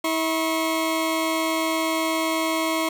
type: tone pair together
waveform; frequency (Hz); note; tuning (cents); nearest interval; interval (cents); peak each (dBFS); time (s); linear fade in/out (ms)
20% pulse; 322.8 / 1085.8; E4 / C#6; -36 / -36; octave + major sixth; 2100; -18 / -22; 0.04-2.89; 5
effects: none